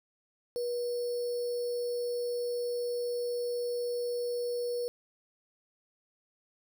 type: tone with sample-and-hold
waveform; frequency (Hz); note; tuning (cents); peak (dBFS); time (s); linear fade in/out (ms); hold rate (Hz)
sine; 483.9; B4; -35; -30; 0.56-4.88; 0; 4900
effects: none